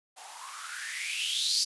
violet noise with band-pass filter sweep, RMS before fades -33 dBFS, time 0.16-1.65 s, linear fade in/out 20 ms, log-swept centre 700 to 5000 Hz, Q 7.6, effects resampled to 24000 Hz

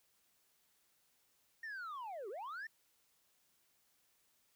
sine linear two-way sweep, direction down then up, 1864.7 to 363 to 1847 Hz, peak -40 dBFS, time 1.63-2.67 s, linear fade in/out 5 ms, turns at 2.29 s, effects tanh soft clip ceiling -42 dBFS + white hiss -75 dBFS RMS until 4.55 s

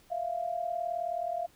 sine tone pair together, 659.3 / 698.5 Hz, E5 / F5, 0 / 0 cents, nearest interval minor second, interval 100 cents, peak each -35 / -32 dBFS, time 0.1-1.47 s, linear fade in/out 20 ms, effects pink hiss -62 dBFS RMS until 1.55 s

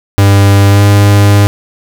45% pulse tone with pitch glide, 99.8 to 101.66 Hz, G2 to G#2, +32 to -37 cents, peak -3 dBFS, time 0.18-1.47 s, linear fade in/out 0 ms, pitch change +31 cents, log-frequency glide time 0.7-0.83 s, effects none

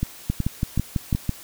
two click trains, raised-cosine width 5 ms, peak -9 / -10 dBFS, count 7 / 4, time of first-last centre 0.3-1.293 / 0.03-1.149 s, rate 6.04 / 2.68 Hz, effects white hiss -43 dBFS RMS until 1.43 s

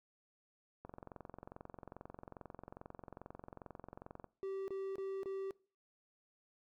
click train, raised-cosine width 1 ms, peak -34 dBFS, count 77, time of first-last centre 0.85-4.243 s, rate 22.4 Hz
triangle tone bursts, 387.4 Hz, G4, 20 cents flat, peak -36 dBFS, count 4, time 4.43-5.508 s, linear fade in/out 0 ms, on 250 ms, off 26 ms
effects noise-tail reverb RT60 0.4 s tail -22 dB re dry + MP3 96 kbps

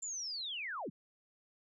sine linear sweep, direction down, 7290 to 116.54 Hz, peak -38 dBFS, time 0.02-0.9 s, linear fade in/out 10 ms, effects none

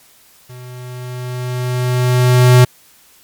square tone with level ramp, 125 Hz, B2, 21 cents sharp, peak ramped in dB -33 to -4 dBFS, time 0.49-2.65 s, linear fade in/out 10 ms, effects white hiss -48 dBFS RMS until 3.23 s + MP3 96 kbps

